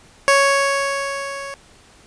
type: tone with level ramp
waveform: 15% pulse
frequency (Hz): 554.4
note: C#5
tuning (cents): 0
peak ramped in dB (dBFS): -4 to -23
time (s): 0.28-1.54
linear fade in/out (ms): 0
effects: pink hiss -49 dBFS RMS until 2.06 s + resampled to 22050 Hz